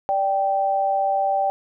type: tone pair together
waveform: sine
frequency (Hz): 586 / 781.6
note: D5 / G5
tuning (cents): -4 / -5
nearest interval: perfect fourth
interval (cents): 499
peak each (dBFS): -24 / -19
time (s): 0.09-1.5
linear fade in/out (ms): 0
effects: none

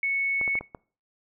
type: tone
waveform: sine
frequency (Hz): 2210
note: C#7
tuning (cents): -6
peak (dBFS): -23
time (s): 0.03-0.59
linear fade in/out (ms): 2
type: clicks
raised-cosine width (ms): 1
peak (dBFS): -23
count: 5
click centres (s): 0.413 / 0.478 / 0.554 / 0.61 / 0.748
effects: noise-tail reverb RT60 0.4 s tail -23 dB re dry

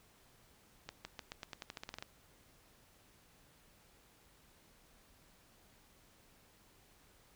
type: accelerating click train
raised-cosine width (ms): 0.2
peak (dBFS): -26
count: 14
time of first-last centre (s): 0.89-2.025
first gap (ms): 160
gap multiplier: 0.89
effects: pink hiss -66 dBFS RMS until 7.35 s

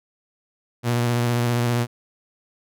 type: tone with vibrato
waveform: sawtooth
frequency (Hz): 120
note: B2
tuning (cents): -49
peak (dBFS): -15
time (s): 0.83-1.87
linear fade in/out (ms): 50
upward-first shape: sine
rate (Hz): 15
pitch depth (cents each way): 23
effects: none

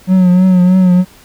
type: tone with vibrato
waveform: triangle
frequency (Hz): 183.1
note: F#3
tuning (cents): -18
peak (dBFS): -3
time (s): 0.07-1.05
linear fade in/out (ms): 50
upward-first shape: triangle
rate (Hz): 3.2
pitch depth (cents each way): 51
effects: pink hiss -42 dBFS RMS until 1.24 s

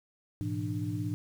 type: tone cluster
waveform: sine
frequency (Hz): 106.2 / 122.9 / 167 / 298.5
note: G#2 / B2 / E3 / D4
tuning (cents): +39 / -8 / +23 / +28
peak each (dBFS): -34 / -38 / -38 / -36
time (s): 0.41-1.14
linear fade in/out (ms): 0
effects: 9-bit

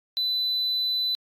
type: tone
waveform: sine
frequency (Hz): 4000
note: B7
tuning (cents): +21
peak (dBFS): -21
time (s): 0.17-1.15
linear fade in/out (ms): 0
effects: tanh soft clip ceiling -21 dBFS + AAC 64 kbps

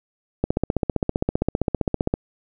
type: click train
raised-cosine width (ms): 2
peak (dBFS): -6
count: 27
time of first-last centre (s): 0.44-2.139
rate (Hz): 15.3
effects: none

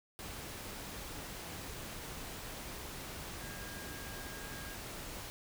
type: tone in noise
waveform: sine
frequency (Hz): 1623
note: G#6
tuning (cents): -40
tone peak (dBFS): -51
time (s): 3.41-4.75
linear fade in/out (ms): 0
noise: pink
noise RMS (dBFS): -45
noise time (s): 0.19-5.3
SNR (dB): -9
effects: none

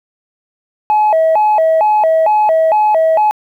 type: tone with vibrato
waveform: sine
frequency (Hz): 740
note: F#5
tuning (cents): 0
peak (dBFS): -6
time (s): 0.9-3.31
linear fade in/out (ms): 0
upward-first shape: square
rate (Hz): 2.2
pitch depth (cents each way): 240
effects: tanh soft clip ceiling -6 dBFS + 8-bit

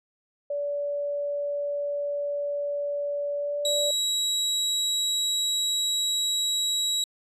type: tone with pitch glide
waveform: sine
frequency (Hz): 576 to 581.7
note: D5 to D5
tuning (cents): -34 to -17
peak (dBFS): -26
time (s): 0.5-3.91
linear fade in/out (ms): 5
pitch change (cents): +17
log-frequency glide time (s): 3.37-3.62
type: tone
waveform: 30% pulse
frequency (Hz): 3871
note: B7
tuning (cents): -35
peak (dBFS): -21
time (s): 3.65-7.04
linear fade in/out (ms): 2
effects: resampled to 32000 Hz

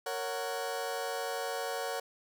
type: chord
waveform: sawtooth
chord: F# major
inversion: first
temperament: just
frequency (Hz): 462.5 / 555 / 740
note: A#4 / C#5 / F#5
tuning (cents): -14 / +2 / 0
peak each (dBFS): -34 / -34 / -34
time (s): 0.06-2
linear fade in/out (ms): 5
effects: none

